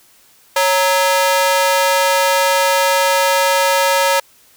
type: ring-modulated tone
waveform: sawtooth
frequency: 740 Hz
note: F#5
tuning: in tune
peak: -5 dBFS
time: 0.56-4.2 s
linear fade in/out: 5 ms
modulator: 189 Hz
effects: white hiss -50 dBFS RMS until 4.56 s